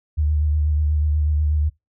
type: tone with vibrato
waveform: sine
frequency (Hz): 75.4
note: D2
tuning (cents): +46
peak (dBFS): -16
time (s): 0.17-1.7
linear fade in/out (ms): 20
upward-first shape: sine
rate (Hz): 8.2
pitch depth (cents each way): 35
effects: noise-tail reverb RT60 0.2 s tail -24 dB re dry